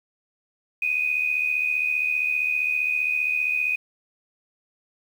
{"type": "tone with amplitude modulation", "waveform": "sine", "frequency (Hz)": 2492, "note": "D#7", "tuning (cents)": 2, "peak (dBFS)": -18, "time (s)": [0.82, 3.76], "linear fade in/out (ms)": 5, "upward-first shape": "sine", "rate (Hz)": 75.2, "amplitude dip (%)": 65, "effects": ["8-bit"]}